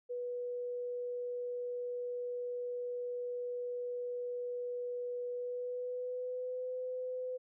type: tone with pitch glide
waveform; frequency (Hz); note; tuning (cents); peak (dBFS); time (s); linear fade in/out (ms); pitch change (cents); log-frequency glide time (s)
sine; 489.6 to 506.6; B4 to B4; -15 to +44; -36; 0.09-7.38; 20; +59; 5.3-6.74
effects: none